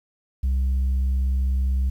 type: tone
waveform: sine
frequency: 65.41 Hz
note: C2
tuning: in tune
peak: -16 dBFS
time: 0.43-1.9 s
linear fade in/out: 10 ms
effects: tanh soft clip ceiling -18 dBFS + 9-bit